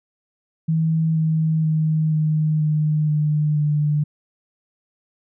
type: tone with pitch steps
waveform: sine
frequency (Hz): 160.8 / 158.77 / 156.76 / 154.79 / 152.83 / 150.9 / 149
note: E3 / D#3 / D#3 / D#3 / D#3 / D3 / D3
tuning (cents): -43 / +35 / +13 / -9 / -31 / +47 / +25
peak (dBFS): -16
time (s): 0.68-4.04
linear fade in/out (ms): 10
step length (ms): 480
effects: none